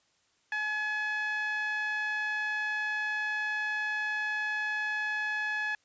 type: tone with band-pass filter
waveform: sawtooth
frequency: 850 Hz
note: G#5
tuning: 40 cents sharp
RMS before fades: -32 dBFS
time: 0.52-5.75 s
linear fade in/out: 2 ms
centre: 1900 Hz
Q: 4.7
effects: white hiss -70 dBFS RMS until 5.84 s + resampled to 16000 Hz